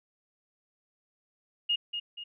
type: tone with echo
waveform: sine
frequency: 2855 Hz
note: F7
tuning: 37 cents sharp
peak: -24 dBFS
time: 1.69-1.76 s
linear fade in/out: 10 ms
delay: 240 ms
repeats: 2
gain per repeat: -7 dB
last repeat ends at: 2.24 s
effects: none